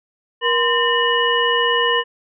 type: tone cluster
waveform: sine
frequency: 473.6 / 1026 / 1808 / 2927 Hz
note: A#4 / C6 / A6 / F#7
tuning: +27 / -34 / +47 / -19 cents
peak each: -20 dBFS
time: 0.41-2.04 s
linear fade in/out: 50 ms
effects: none